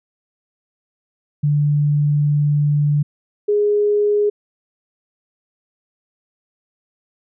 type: tone pair in turn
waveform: sine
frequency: 146.83 / 414.6 Hz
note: D3 / G#4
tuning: 0 / -3 cents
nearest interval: octave + tritone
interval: 1797 cents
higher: second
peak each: -13 dBFS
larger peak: neither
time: 1.43-3.03 / 3.48-4.3 s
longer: first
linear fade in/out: 10 ms
effects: none